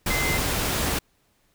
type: tone in noise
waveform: sine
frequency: 2069 Hz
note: C7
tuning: 20 cents flat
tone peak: -26 dBFS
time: 0.1-0.38 s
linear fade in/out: 5 ms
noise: pink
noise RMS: -25 dBFS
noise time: 0.06-0.99 s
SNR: -4 dB
effects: pink hiss -66 dBFS RMS until 1.54 s